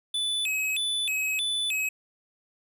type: tone with vibrato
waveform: square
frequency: 2984 Hz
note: F#7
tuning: 14 cents sharp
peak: -26 dBFS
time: 0.14-1.89 s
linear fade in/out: 5 ms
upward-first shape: square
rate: 1.6 Hz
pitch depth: 270 cents each way
effects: none